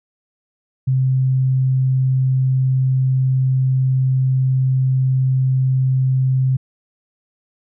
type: tone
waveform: sine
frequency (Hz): 130.81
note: C3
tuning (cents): 0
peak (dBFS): -13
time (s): 0.87-6.57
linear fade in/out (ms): 10
effects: none